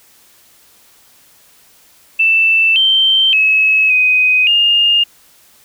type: tone with pitch steps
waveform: sine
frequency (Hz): 2656 / 3124 / 2575 / 2507 / 2827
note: E7 / G7 / E7 / D#7 / F7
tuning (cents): +12 / -7 / -41 / +12 / +20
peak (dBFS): -8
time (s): 2.19-5.04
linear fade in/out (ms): 10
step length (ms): 570
effects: white hiss -48 dBFS RMS until 5.64 s